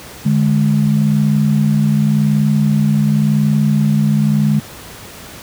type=tone pair together; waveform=sine; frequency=148.68 / 209.6 Hz; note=D3 / G#3; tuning=+22 / +16 cents; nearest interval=tritone; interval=594 cents; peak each=-13 dBFS; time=0.25-4.6 s; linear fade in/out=10 ms; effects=pink hiss -34 dBFS RMS until 5.42 s + high-pass 60 Hz 12 dB/octave